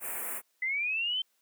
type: band-stop noise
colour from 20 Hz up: white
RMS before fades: -36 dBFS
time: 0-0.42 s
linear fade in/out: 50 ms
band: 2500 to 8100 Hz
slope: 48 dB/octave
type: linear sweep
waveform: sine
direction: up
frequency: 2001 to 3121 Hz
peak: -28 dBFS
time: 0.62-1.22 s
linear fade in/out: 5 ms
effects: white hiss -73 dBFS RMS until 1.41 s + high-pass 300 Hz 12 dB/octave